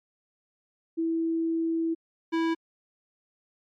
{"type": "tone pair in turn", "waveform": ["sine", "square"], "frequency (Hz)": [328.3, 328.3], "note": ["E4", "E4"], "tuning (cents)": [-7, -7], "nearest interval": "unison", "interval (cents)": 0, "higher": "neither", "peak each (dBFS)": -24, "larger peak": "neither", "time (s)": [[0.97, 1.95], [2.32, 2.55]], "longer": "first", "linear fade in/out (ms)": 20, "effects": ["low-pass 3000 Hz 12 dB/octave", "MP3 96 kbps"]}